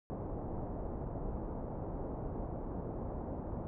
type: low-pass noise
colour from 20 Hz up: pink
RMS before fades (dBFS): -40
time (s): 0.1-3.67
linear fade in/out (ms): 0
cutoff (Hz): 830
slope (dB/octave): 24
effects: none